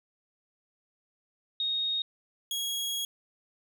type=tone pair in turn; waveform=sine / sawtooth; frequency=3729 / 3310 Hz; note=A#7 / G#7; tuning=0 / -6 cents; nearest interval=major second; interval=206 cents; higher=first; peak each=-27 dBFS; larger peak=neither; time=1.6-2.02 / 2.51-3.05 s; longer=second; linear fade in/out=2 ms; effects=none